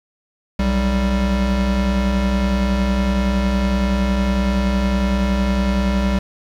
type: tone pair together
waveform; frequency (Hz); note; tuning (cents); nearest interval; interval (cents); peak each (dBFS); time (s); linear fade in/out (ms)
square; 61.74 / 196; B1 / G3; 0 / 0; octave + minor sixth; 2000; -19; 0.59-6.19; 5
effects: low-pass 5000 Hz 12 dB/octave + 7-bit